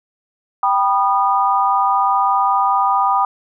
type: chord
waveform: sine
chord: G augmented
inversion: none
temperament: just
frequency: 784 / 980 / 1225 Hz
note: G5 / B5 / D#6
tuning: 0 / -14 / -27 cents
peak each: -17 dBFS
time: 0.63-3.25 s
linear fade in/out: 2 ms
effects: none